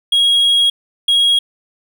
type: tone bursts at uneven times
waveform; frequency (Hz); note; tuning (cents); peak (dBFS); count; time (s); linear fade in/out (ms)
triangle; 3296; G#7; -14; -8; 2; 0.12-0.7 / 1.08-1.39; 5
effects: none